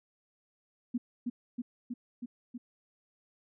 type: tone with echo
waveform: sine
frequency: 242.5 Hz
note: B3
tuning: 31 cents flat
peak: -28 dBFS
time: 0.94-0.98 s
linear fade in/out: 10 ms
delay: 320 ms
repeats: 5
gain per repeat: -2 dB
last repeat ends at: 2.58 s
effects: none